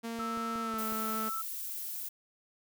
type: tone with pitch glide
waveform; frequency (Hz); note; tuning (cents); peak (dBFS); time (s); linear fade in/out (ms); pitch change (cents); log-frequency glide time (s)
sawtooth; 229.9 to 219.9; A#3 to A3; -24 to -1; -32; 0.03-1.3; 20; -77; 0.62-0.82
type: click train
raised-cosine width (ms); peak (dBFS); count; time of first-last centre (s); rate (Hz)
2; -35; 5; 0.19-0.924; 5.45
type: tone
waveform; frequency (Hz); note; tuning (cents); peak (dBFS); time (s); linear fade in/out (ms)
sine; 1318.5; E6; 0; -35; 0.19-1.42; 10
type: noise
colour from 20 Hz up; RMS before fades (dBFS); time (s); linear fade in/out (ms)
violet; -39; 0.78-2.09; 10
effects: none